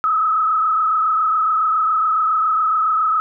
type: tone with frequency modulation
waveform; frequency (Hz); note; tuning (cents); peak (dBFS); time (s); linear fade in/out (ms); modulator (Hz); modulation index
sine; 1282; E6; -49; -14; 0.04-3.2; 0; 27.2; 1.5
effects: none